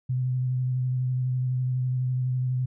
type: tone with vibrato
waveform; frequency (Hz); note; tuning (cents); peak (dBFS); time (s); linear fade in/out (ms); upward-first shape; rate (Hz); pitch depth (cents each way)
sine; 127.3; C3; -47; -23; 0.09-2.66; 10; square; 12; 15
effects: none